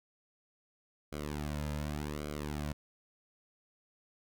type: tone with flanger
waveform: sawtooth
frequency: 74.3 Hz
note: D2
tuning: 21 cents sharp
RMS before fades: -38 dBFS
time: 1.12-2.73 s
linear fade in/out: 10 ms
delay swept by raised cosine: 1.1 to 2.7 ms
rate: 0.87 Hz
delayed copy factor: -1
effects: none